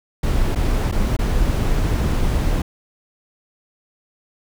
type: noise with dropouts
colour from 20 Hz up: brown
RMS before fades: -18 dBFS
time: 0.23-2.62 s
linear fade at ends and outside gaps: 5 ms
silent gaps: 0.55-0.557 / 0.915-0.923 / 1.167-1.189 s
effects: none